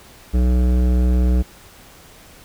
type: tone with hard clipping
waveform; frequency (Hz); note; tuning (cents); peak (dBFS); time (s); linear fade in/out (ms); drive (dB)
triangle; 61.74; B1; 0; -15; 0.33-1.43; 20; 18
effects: pink hiss -45 dBFS RMS until 2.44 s